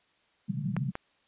pink band-pass noise, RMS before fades -32 dBFS, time 0.48-0.92 s, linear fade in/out 10 ms, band 120 to 210 Hz, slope 96 dB/octave
clicks, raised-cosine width 0.5 ms, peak -19 / -19 dBFS, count 2, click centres 0.766 / 0.954 s
effects white hiss -68 dBFS RMS until 1.27 s + resampled to 8000 Hz

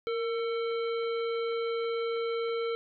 harmonic tone with a mistuned harmonic, 446.9 Hz, A4, 27 cents sharp, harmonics 1 / 3 / 5 / 7 / 9, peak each -29 / -39 / -43 / -46 / -48 dBFS, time 0.07-2.75 s, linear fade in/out 0 ms, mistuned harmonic 1, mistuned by +60 cents, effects none

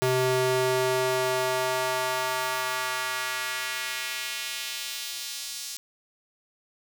square tone with high-pass filter sweep, 128.6 Hz, C3, 30 cents flat, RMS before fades -28 dBFS, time 0.02-5.77 s, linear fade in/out 0 ms, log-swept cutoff 260 to 5200 Hz, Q 1.2, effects none

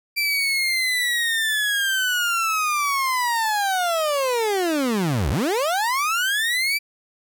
30% pulse linear two-way sweep, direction down then up, 2349 to 58.27 to 2349 Hz, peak -17 dBFS, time 0.16-6.79 s, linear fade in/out 20 ms, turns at 5.3 s, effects none

